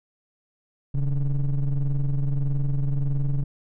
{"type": "ring-modulated tone", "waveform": "triangle", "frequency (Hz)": 74.2, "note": "D2", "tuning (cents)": 18, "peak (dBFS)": -15, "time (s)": [0.94, 3.44], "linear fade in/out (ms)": 10, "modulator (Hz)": 63.4, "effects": []}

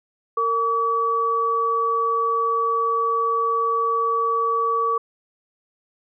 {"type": "tone pair together", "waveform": "sine", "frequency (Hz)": [458.7, 1142.6], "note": ["A#4", "D6"], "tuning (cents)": [-28, -48], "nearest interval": "octave + major third", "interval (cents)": 1580, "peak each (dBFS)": [-25, -19], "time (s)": [0.37, 4.98], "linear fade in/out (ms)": 5, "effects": []}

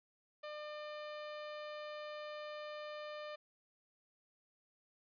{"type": "tone", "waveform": "sawtooth", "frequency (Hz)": 600, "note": "D5", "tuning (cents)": 37, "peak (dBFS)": -40, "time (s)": [0.43, 3.36], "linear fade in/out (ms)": 10, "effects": ["resampled to 11025 Hz", "13-bit"]}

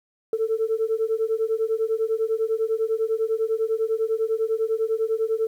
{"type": "beating tone pair", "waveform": "sine", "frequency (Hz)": [440, 450], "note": ["A4", "A4"], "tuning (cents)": [0, 39], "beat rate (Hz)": 10, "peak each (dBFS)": -23, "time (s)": [0.33, 5.47], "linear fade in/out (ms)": 2, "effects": ["tanh soft clip ceiling -15 dBFS", "9-bit"]}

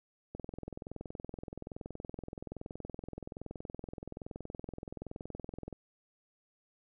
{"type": "click train", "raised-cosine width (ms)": 2, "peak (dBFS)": -28, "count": 115, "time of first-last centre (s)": [0.35, 5.727], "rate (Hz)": 21.2, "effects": []}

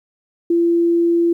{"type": "tone", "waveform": "sine", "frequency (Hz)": 340, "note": "F4", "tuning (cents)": -46, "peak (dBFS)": -12, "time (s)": [0.5, 1.33], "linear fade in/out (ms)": 5, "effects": ["9-bit"]}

